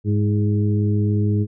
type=harmonic tone with a mistuned harmonic; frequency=103.83 Hz; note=G#2; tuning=in tune; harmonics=1 / 2 / 3 / 4; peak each=-17 / -23 / -27 / -29 dBFS; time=0.04-1.47 s; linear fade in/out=50 ms; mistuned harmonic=3; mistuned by=+36 cents; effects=none